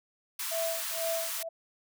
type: high-pass noise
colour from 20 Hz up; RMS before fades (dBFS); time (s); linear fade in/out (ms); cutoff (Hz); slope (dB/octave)
white; -35; 0.39-1.43; 5; 890; 96
type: tone with tremolo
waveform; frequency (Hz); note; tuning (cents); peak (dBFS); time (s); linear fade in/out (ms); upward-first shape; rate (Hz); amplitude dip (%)
sine; 659.3; E5; 0; -29; 0.51-1.49; 10; sine; 2.1; 100
effects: none